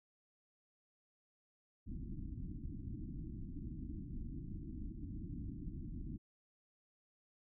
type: low-pass noise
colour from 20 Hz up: pink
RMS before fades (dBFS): -45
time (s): 1.86-6.18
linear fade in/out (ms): 20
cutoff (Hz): 330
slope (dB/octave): 96
effects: none